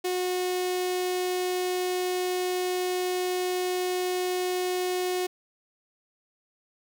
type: tone with notch filter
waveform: sawtooth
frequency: 364 Hz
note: F#4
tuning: 28 cents flat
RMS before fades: -28 dBFS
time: 0.04-5.27 s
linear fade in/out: 10 ms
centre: 1300 Hz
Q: 1.4
effects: none